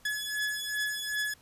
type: beating tone pair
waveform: sawtooth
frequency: 1700 / 1702.6 Hz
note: G#6 / G#6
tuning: +40 / +43 cents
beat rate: 2.6 Hz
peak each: -30 dBFS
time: 0.05-1.34 s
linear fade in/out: 5 ms
effects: pink hiss -60 dBFS RMS until 1.41 s + resampled to 32000 Hz